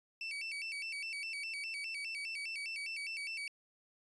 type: tone with vibrato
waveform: 35% pulse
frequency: 2462 Hz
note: D#7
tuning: 19 cents flat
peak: -37 dBFS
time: 0.21-3.48 s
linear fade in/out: 2 ms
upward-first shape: square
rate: 4.9 Hz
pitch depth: 140 cents each way
effects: resampled to 22050 Hz